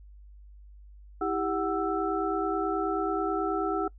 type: tone cluster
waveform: sine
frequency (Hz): 327 / 396.3 / 744 / 1323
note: E4 / G4 / F#5 / E6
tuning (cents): -14 / +19 / +9 / +6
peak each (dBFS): -31 / -31 / -32 / -32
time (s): 1.21-3.88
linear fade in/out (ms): 5
effects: noise-tail reverb RT60 0.1 s tail -22 dB re dry + added 50 Hz sine -47 dBFS peak until 3.98 s